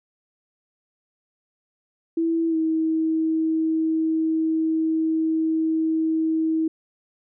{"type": "tone with pitch glide", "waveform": "sine", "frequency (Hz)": [329.6, 320], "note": ["E4", "D#4"], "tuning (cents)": [0, 49], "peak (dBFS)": -19, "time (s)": [2.17, 6.68], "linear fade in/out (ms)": 5, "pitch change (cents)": -51, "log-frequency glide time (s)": [2.49, 2.56], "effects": []}